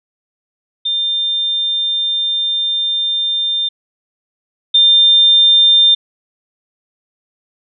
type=tone pair in turn; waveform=sine; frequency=3600 / 3600 Hz; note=A7 / A7; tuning=+39 / +39 cents; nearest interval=unison; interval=0 cents; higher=neither; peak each=-14 / -6 dBFS; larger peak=second; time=0.85-3.69 / 4.74-5.95 s; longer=first; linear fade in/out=10 ms; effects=none